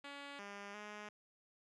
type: tone with pitch steps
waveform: 5% pulse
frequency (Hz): 282.9 / 201.6 / 209.2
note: C#4 / G3 / G#3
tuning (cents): +35 / +49 / +13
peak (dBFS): -36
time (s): 0.04-1.09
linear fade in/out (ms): 5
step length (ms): 350
effects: low-pass 5000 Hz 12 dB/octave